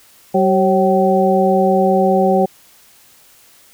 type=harmonic tone with a mistuned harmonic; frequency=190.9 Hz; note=G3; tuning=46 cents flat; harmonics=1 / 2 / 3 / 4; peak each=-16 / -16 / -16 / -16 dBFS; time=0.34-2.46 s; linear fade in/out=10 ms; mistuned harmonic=3; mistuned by=-77 cents; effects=white hiss -48 dBFS RMS until 3.73 s